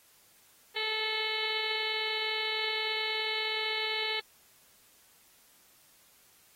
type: harmonic tone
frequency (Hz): 435.5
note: A4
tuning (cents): -18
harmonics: 1 / 2 / 3 / 4 / 5 / 6 / 7 / 8 / 9 / 10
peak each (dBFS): -40 / -42 / -47 / -42 / -35 / -45 / -37 / -43 / -37 / -42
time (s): 0.76-4.2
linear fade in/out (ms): 5
effects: white hiss -62 dBFS RMS until 6.55 s + AAC 48 kbps